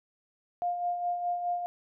sine tone with tremolo, 705 Hz, F5, 16 cents sharp, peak -26 dBFS, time 0.62-1.66 s, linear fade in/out 0 ms, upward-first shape sine, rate 4.8 Hz, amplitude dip 50%, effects none

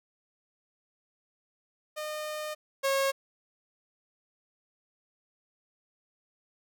sawtooth tone pair in turn, 610 / 544.9 Hz, D#5 / C#5, -34 / -30 cents, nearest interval major second, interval 196 cents, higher first, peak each -30 / -21 dBFS, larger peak second, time 1.96-2.55 / 2.83-3.12 s, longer first, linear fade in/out 20 ms, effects none

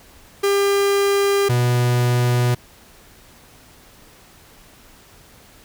45% pulse tone pair in turn, 400 / 122.55 Hz, G4 / B2, +35 / -13 cents, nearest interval octave + minor sixth, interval 2048 cents, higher first, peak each -15 dBFS, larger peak neither, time 0.43-1.49 / 1.49-2.55 s, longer neither, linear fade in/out 10 ms, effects pink hiss -48 dBFS RMS until 5.64 s

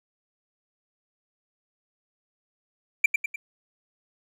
triangle tone with echo, 2349 Hz, D7, in tune, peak -11 dBFS, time 3.04-3.06 s, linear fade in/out 5 ms, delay 100 ms, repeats 3, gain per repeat -6 dB, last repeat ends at 3.36 s, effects none

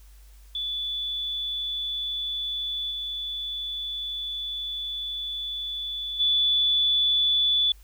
sine tone with level steps, 3462 Hz, A7, 29 cents flat, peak -27 / -29 / -19 dBFS, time 0.55-7.72 s, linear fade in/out 2 ms, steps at 2.9 / 6.19 s, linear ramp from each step 20 ms, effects added 50 Hz sine -47 dBFS peak until 7.83 s + white hiss -60 dBFS RMS until 7.83 s

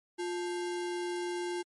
sine tone with sample-and-hold, 352.3 Hz, F4, 15 cents sharp, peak -32 dBFS, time 0.18-1.63 s, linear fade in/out 20 ms, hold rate 1225 Hz, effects MP3 48 kbps

